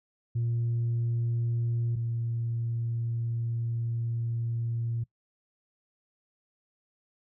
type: tone pair in turn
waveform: sine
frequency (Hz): 117.4 / 116.39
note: A#2 / A#2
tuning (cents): +13 / -2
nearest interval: unison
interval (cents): 15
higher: first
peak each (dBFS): -24 / -27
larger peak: first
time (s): 0.35-1.96 / 1.96-5.04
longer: second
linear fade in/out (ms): 10
effects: noise-tail reverb RT60 0.1 s tail -22 dB re dry + tanh soft clip ceiling -23 dBFS